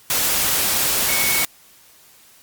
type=tone in noise; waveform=sine; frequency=2219 Hz; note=C#7; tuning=1 cent sharp; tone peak=-23 dBFS; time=1.09-1.44 s; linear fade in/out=2 ms; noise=white; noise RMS=-19 dBFS; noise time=0.1-1.45 s; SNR=-7 dB; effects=white hiss -50 dBFS RMS until 2.42 s + Opus 48 kbps